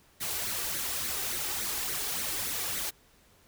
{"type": "noise with flanger", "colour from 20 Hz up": "white", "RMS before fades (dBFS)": -33, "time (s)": [0.2, 2.91], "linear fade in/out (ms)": 20, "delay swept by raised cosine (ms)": [0.48, 2.68], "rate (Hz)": 3.5, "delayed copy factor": 0.6, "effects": ["pink hiss -62 dBFS RMS until 3.47 s"]}